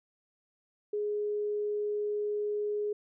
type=tone; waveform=sine; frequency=416.8 Hz; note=G#4; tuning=6 cents sharp; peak=-29 dBFS; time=0.93-2.93 s; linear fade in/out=5 ms; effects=none